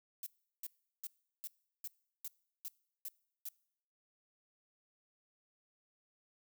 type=noise bursts; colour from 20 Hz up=violet; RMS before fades=-43 dBFS; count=9; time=0.23-3.487 s; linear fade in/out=0 ms; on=33 ms; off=370 ms; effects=noise-tail reverb RT60 0.7 s tail -24 dB re dry